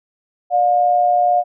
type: tone pair together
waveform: sine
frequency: 592 / 713.8 Hz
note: D5 / F5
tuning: +14 / +38 cents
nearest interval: minor third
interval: 324 cents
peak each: -20 / -12 dBFS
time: 0.5-1.44 s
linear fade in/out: 50 ms
effects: none